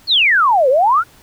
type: exponential two-way sweep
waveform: sine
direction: down then up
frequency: 4511 to 493.9 to 1483 Hz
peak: -9 dBFS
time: 0.07-1.04 s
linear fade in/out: 50 ms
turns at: 0.69 s
effects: pink hiss -47 dBFS RMS until 1.22 s